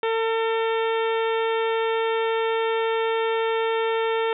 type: harmonic tone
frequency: 450.9 Hz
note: A4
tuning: 42 cents sharp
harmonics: 1 / 2 / 3 / 4 / 5 / 6 / 7 / 8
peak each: -22 / -28 / -32 / -34 / -36 / -38 / -39 / -40 dBFS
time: 0.03-4.33 s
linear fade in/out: 2 ms
effects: none